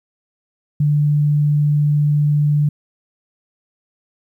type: tone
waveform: sine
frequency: 147.6 Hz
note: D3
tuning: 9 cents sharp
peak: -12 dBFS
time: 0.8-2.69 s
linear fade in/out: 5 ms
effects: 9-bit